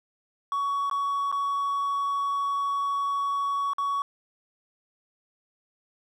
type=tone with dropouts; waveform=triangle; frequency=1122 Hz; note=C#6; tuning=21 cents sharp; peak=-22 dBFS; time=0.52-4.02 s; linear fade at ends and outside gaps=1 ms; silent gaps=0.898-0.912 / 1.316-1.325 / 3.734-3.783 s; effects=tanh soft clip ceiling -18 dBFS